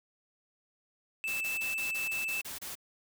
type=tone; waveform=triangle; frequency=2637 Hz; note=E7; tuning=in tune; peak=-30 dBFS; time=1.24-2.41 s; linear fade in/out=0 ms
type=noise bursts; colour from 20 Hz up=white; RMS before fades=-41 dBFS; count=9; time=1.27-2.754 s; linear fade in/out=10 ms; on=140 ms; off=28 ms
effects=none